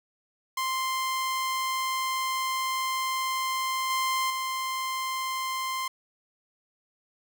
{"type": "tone with level steps", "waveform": "sawtooth", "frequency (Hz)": 1046.5, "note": "C6", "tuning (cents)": 0, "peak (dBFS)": [-23, -21, -25], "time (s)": [0.57, 5.88], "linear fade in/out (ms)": 5, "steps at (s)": [3.9, 4.3], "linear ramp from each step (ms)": 2, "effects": []}